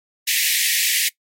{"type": "high-pass noise", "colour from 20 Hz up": "pink", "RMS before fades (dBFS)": -19, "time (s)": [0.27, 1.09], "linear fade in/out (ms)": 10, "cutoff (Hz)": 1800, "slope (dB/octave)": 96, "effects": ["noise-tail reverb RT60 0.1 s tail -20 dB re dry", "MP3 64 kbps"]}